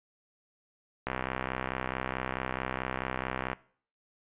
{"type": "click train", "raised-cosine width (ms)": 0.5, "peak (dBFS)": -16, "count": 160, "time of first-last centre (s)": [1.07, 3.531], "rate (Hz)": 64.6, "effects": ["noise-tail reverb RT60 0.5 s tail -20 dB re dry", "resampled to 8000 Hz"]}